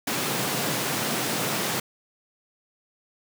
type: high-pass noise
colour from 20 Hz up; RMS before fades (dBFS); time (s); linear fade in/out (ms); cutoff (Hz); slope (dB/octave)
pink; -27; 0.07-1.8; 5; 120; 48
effects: none